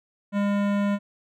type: tone with hard clipping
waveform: sine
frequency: 202.4 Hz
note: G#3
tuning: 44 cents flat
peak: -23 dBFS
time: 0.32-0.99 s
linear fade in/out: 50 ms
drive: 18 dB
effects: none